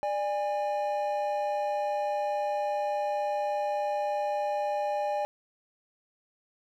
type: tone pair together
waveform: triangle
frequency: 594 / 818.9 Hz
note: D5 / G#5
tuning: +20 / -25 cents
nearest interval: tritone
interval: 555 cents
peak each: -28 dBFS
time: 0.03-5.25 s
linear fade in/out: 0 ms
effects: none